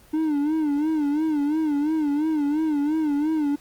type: tone with vibrato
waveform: triangle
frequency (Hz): 301.4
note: D4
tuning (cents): +45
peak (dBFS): -18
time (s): 0.13-3.56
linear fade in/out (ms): 10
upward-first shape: sine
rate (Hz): 2.9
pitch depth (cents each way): 100
effects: pink hiss -53 dBFS RMS until 3.6 s + Opus 24 kbps